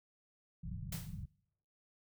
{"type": "low-pass noise", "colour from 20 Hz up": "white", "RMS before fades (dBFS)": -44, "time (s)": [0.63, 1.26], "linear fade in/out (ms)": 10, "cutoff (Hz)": 190, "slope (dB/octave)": 96}
{"type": "noise with exponential decay", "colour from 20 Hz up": "white", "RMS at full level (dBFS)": -42, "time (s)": [0.92, 1.24], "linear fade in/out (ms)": 5, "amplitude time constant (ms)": 68}
{"effects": ["noise-tail reverb RT60 0.7 s tail -23 dB re dry"]}